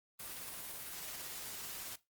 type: noise with tremolo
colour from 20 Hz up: white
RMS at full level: -44 dBFS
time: 0.19-1.96 s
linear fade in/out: 10 ms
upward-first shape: triangle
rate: 18 Hz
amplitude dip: 25%
effects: noise-tail reverb RT60 0.2 s tail -17 dB re dry + Opus 24 kbps